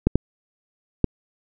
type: clicks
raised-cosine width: 3 ms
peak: -3 dBFS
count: 3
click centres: 0.07 / 0.156 / 1.043 s
effects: none